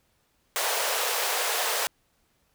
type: high-pass noise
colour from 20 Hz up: pink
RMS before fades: -27 dBFS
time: 0.56-1.87 s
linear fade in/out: 0 ms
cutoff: 450 Hz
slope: 48 dB/octave
effects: pink hiss -69 dBFS RMS until 2.54 s